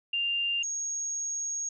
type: tone pair in turn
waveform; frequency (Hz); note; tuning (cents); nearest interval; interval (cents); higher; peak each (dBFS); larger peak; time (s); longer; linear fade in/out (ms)
sine; 2794 / 6575; F7 / G#8; 0 / -18; octave + minor third; 1482; second; -26 / -30; first; 0.13-0.63 / 0.63-1.69; second; 5
effects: none